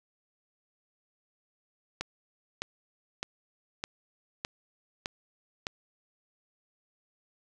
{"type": "click train", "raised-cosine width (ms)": 0.2, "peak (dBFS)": -15, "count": 7, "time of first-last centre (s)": [2.01, 5.669], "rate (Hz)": 1.64, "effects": []}